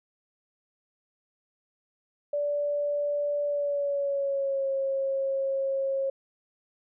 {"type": "tone with pitch glide", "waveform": "sine", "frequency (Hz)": [581, 542.1], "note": ["D5", "C#5"], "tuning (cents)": [-19, -39], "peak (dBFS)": -25, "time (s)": [2.33, 6.1], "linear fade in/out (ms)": 5, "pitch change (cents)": -120, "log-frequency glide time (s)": [3.45, 4.69], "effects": []}